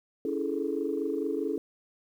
sine chord, A major seventh, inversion first, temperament equal with one note detuned, 281.4 / 329.6 / 415.3 / 440 Hz, C#4 / E4 / G#4 / A4, +26 / 0 / 0 / 0 cents, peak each -33 dBFS, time 0.25-1.58 s, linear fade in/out 2 ms, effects tanh soft clip ceiling -17 dBFS + 10-bit

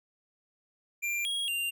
square tone with pitch steps, 2378 / 3292 / 2785 Hz, D7 / G#7 / F7, +21 / -16 / -5 cents, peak -30 dBFS, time 1.02-1.71 s, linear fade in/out 20 ms, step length 230 ms, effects none

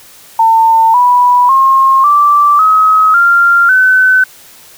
sine tone with pitch steps, 901 / 982.5 / 1071.5 / 1168.5 / 1274.2 / 1389.5 / 1515.3 Hz, A5 / B5 / C6 / D6 / D#6 / F6 / F#6, +41 / -9 / +41 / -9 / +41 / -9 / +41 cents, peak -4 dBFS, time 0.39-4.24 s, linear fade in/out 5 ms, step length 550 ms, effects white hiss -38 dBFS RMS until 4.77 s

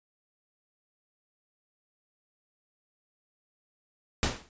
pink noise with exponential decay, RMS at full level -23 dBFS, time 4.23-4.49 s, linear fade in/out 1 ms, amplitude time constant 56 ms, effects resampled to 16000 Hz

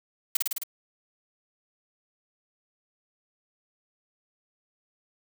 blue noise with echo, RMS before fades -22 dBFS, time 0.35-0.37 s, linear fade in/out 5 ms, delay 53 ms, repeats 5, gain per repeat -2 dB, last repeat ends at 0.635 s, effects none

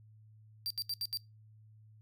45% pulse tone bursts, 4699 Hz, D8, in tune, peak -33 dBFS, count 5, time 0.66-1.172 s, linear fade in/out 0 ms, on 44 ms, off 73 ms, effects noise-tail reverb RT60 0.2 s tail -21 dB re dry + added 108 Hz sine -56 dBFS peak until 2.01 s

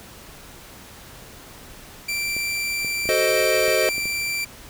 sawtooth tone, 2349 Hz, D7, in tune, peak -20 dBFS, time 2.08-4.45 s, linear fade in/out 10 ms
clicks, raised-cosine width 2 ms, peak -22 dBFS, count 6, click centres 2.366 / 2.847 / 3.056 / 3.682 / 3.981 / 4.056 s
square chord, F# diminished seventh, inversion none, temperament equal with one note detuned, 374.7 / 440 / 523.3 / 622.3 Hz, F#4 / A4 / C5 / Eb5, +22 / 0 / 0 / 0 cents, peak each -27 / -26 / -24 / -23 dBFS, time 3.09-3.89 s, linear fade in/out 0 ms
effects pink hiss -43 dBFS RMS until 4.69 s

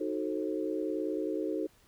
sine chord, D# diminished seventh, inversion none, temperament equal with one note detuned, 311.1 / 370 / 440 / 533 Hz, D#4 / F#4 / A4 / C5, 0 / 0 / 0 / +32 cents, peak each -34 / -36 / -36 / -39 dBFS, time 0-1.67 s, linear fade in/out 10 ms, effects pink hiss -64 dBFS RMS until 1.87 s

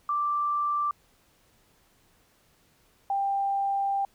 sine tone pair in turn, 1174.7 / 791.6 Hz, D6 / G5, 0 / +17 cents, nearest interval perfect fifth, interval 683 cents, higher first, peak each -24 dBFS, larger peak neither, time 0.09-0.91 / 3.1-4.05 s, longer second, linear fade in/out 2 ms, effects pink hiss -64 dBFS RMS until 4.14 s

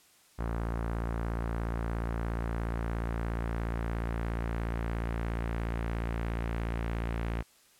sawtooth tone with low-pass filter sweep, 57 Hz, A#1, 38 cents flat, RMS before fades -33 dBFS, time 0.38-7.43 s, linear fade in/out 20 ms, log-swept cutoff 1400 to 2300 Hz, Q 1.4, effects white hiss -62 dBFS RMS until 7.79 s + low-pass 12000 Hz 12 dB/octave

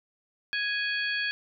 harmonic tone with a mistuned harmonic, 830.6 Hz, G#5, in tune, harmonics 2 / 3 / 4 / 5, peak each -29 / -33 / -35 / -37 dBFS, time 0.53-1.31 s, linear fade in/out 0 ms, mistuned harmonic 5, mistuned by +120 cents, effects none

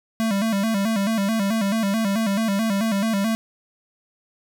square tone with vibrato, 210.4 Hz, G#3, 23 cents sharp, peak -20 dBFS, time 0.2-3.35 s, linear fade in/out 0 ms, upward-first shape square, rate 4.6 Hz, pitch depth 110 cents each way, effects none

